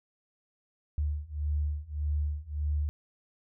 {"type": "beating tone pair", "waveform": "sine", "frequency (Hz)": [73.42, 75.12], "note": ["D2", "D2"], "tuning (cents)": [0, 40], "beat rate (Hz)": 1.7, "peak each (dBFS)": [-32, -31], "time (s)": [0.98, 2.89], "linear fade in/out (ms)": 0, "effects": []}